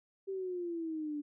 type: exponential sweep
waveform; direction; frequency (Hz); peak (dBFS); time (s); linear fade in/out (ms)
sine; down; 392 to 290; -35; 0.27-1.22; 20
effects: none